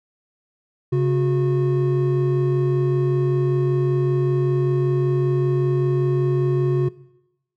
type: tone pair together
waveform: triangle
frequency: 136.03 / 362.9 Hz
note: C#3 / F#4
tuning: -32 / -34 cents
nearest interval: octave + perfect fourth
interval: 1698 cents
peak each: -16 / -19 dBFS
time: 0.92-6.89 s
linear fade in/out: 10 ms
effects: noise-tail reverb RT60 0.9 s tail -20 dB re dry